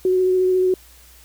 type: tone with vibrato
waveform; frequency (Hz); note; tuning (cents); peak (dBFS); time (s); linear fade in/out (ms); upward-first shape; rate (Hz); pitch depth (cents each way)
sine; 370; F#4; 0; -14; 0.05-0.74; 2; sine; 14; 14
effects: added 60 Hz sine -49 dBFS peak until 1.24 s + white hiss -49 dBFS RMS until 1.24 s